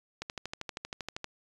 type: click train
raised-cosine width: 0.2 ms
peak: -19 dBFS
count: 14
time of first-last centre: 0.22-1.244 s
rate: 12.7 Hz
effects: resampled to 24000 Hz